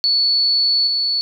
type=tone with level steps; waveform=sine; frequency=4435 Hz; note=C#8; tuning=in tune; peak=-13 / -16 dBFS; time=0.04-1.21 s; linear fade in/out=0 ms; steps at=0.87 s; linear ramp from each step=2 ms; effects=9-bit